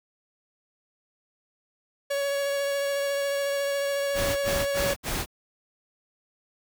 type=tone with vibrato; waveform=45% pulse; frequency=561 Hz; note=C#5; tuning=21 cents sharp; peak=-25 dBFS; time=2.1-4.94 s; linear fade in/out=10 ms; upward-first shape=triangle; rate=14 Hz; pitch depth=15 cents each way
type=noise bursts; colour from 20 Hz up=pink; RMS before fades=-29 dBFS; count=4; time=4.14-5.261 s; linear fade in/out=50 ms; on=230 ms; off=67 ms
effects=none